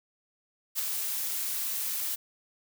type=noise with ADSR envelope; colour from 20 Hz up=blue; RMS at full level=-27 dBFS; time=0.75-2.16 s; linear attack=43 ms; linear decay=5 ms; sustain=-5 dB; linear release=16 ms; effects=none